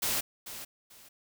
white noise with echo, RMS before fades -30 dBFS, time 0.02-0.21 s, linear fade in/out 10 ms, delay 440 ms, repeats 2, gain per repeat -12 dB, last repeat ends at 1.09 s, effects none

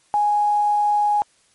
sine tone with quantisation, 830.6 Hz, G#5, in tune, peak -15 dBFS, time 0.14-1.22 s, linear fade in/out 0 ms, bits 7, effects white hiss -59 dBFS RMS until 1.54 s + MP3 48 kbps

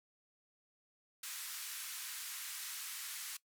white band-pass noise, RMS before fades -45 dBFS, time 1.23-3.37 s, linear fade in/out 5 ms, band 1200 to 14000 Hz, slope 24 dB/octave, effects noise-tail reverb RT60 0.1 s tail -19 dB re dry

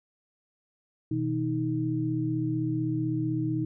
sine tone cluster, 125 / 160.8 / 314.2 Hz, B2 / E3 / D#4, +21 / -43 / +17 cents, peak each -30 / -34 / -28 dBFS, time 1.11-3.65 s, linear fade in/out 5 ms, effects none

